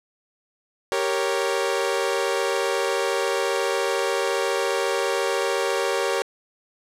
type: chord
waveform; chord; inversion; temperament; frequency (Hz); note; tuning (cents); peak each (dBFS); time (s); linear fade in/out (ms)
sawtooth; G diminished; none; equal; 392 / 466.2 / 554.4; G4 / Bb4 / Db5; 0 / 0 / 0; -22; 0.92-6.22; 0
effects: low-pass 10000 Hz 12 dB/octave